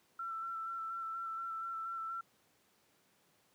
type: tone with vibrato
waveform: sine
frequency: 1341 Hz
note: E6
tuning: 29 cents sharp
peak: -38 dBFS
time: 0.19-2.21 s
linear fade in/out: 5 ms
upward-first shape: square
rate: 4.2 Hz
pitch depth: 17 cents each way
effects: pink hiss -71 dBFS RMS until 3.54 s + high-pass 150 Hz 12 dB/octave